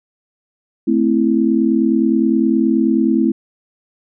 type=chord; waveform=sine; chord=A minor; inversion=none; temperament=equal with one note detuned; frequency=220 / 260.1 / 329.6 Hz; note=A3 / C4 / E4; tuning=0 / -10 / 0 cents; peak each=-16 dBFS; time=0.87-3.32 s; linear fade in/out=10 ms; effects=none